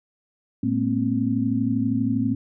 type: tone cluster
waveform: sine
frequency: 112.2 / 212.6 / 232.8 / 265.3 Hz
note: A2 / G#3 / A#3 / C4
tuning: +34 / +41 / -2 / +24 cents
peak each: -27 / -29 / -25 / -23 dBFS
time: 0.63-2.35 s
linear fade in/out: 5 ms
effects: none